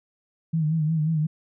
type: tone with vibrato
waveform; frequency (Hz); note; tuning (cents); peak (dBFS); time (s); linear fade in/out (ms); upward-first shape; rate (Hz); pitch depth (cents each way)
sine; 157.4; D#3; +20; -20; 0.53-1.27; 10; sine; 5.6; 69
effects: none